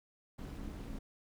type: noise with amplitude modulation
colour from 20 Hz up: brown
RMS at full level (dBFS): -40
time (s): 0.38-0.99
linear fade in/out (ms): 10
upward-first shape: sine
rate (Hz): 238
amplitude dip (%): 90
effects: none